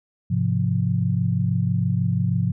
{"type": "chord", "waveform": "sine", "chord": "F minor", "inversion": "first", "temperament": "just", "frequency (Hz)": [104.77, 130.96, 174.61], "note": ["Ab2", "C3", "F3"], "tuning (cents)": [16, 2, 0], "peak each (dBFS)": -23, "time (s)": [0.3, 2.52], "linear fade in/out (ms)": 10, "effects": []}